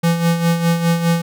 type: tone with tremolo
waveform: square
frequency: 168.5 Hz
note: E3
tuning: 38 cents sharp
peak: -12 dBFS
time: 0.03-1.22 s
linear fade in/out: 10 ms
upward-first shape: sine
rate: 4.9 Hz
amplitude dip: 60%
effects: none